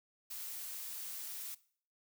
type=noise; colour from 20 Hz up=blue; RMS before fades=-44 dBFS; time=0.3-1.55 s; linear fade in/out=10 ms; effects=noise-tail reverb RT60 0.5 s tail -19 dB re dry